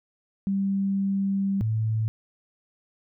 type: tone pair in turn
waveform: sine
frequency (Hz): 196 / 110.24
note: G3 / A2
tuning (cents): 0 / +4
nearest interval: minor seventh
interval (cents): 996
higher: first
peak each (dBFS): -22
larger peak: neither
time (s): 0.47-1.61 / 1.61-2.08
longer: first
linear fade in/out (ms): 0
effects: none